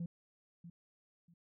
sine tone with echo, 170.5 Hz, F3, 41 cents flat, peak -35 dBFS, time 0-0.06 s, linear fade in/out 5 ms, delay 640 ms, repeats 2, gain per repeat -13 dB, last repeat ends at 1.34 s, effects tanh soft clip ceiling -35 dBFS

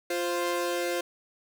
sawtooth tone pair together, 349.3 / 523.3 Hz, F4 / C5, 0 / 0 cents, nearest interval perfect fifth, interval 700 cents, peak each -26 dBFS, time 0.1-1.01 s, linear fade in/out 5 ms, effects none

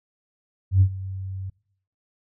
sine tone with ADSR envelope, 95.3 Hz, G2, 48 cents flat, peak -10 dBFS, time 0.71-1.5 s, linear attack 100 ms, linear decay 76 ms, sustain -19 dB, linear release 7 ms, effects noise-tail reverb RT60 0.7 s tail -26 dB re dry + tanh soft clip ceiling -7 dBFS

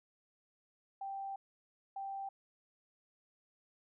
sine tone bursts at uneven times, 784 Hz, G5, in tune, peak -39 dBFS, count 2, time 1.01-1.36 / 1.96-2.29 s, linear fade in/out 5 ms, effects none

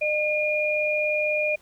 sine tone pair together, 606 / 2424 Hz, D#5 / D#7, -46 / -46 cents, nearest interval 2 octaves, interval 2400 cents, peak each -24 / -24 dBFS, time 0.01-1.56 s, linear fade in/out 10 ms, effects pink hiss -58 dBFS RMS until 1.61 s

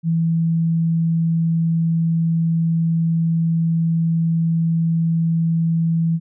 sine tone, 164.81 Hz, E3, in tune, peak -15 dBFS, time 0.03-6.2 s, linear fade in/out 50 ms, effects none

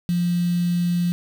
sine tone with quantisation, 174.61 Hz, F3, in tune, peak -18 dBFS, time 0.09-1.12 s, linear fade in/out 0 ms, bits 6, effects none

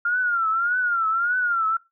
sine tone with vibrato, 1397 Hz, F6, in tune, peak -19 dBFS, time 0.05-1.77 s, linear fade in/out 5 ms, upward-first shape triangle, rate 1.7 Hz, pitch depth 140 cents each way, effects noise-tail reverb RT60 0.2 s tail -20 dB re dry

